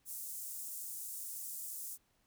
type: high-pass noise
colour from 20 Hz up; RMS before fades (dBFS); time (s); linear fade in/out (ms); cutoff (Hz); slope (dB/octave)
pink; -44; 0.05-1.98; 50; 7800; 24
effects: pink hiss -75 dBFS RMS until 2.26 s